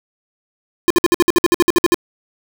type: tone bursts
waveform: square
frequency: 349.2 Hz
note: F4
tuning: in tune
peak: -9 dBFS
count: 14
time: 0.88-1.944 s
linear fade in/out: 0 ms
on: 24 ms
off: 56 ms
effects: none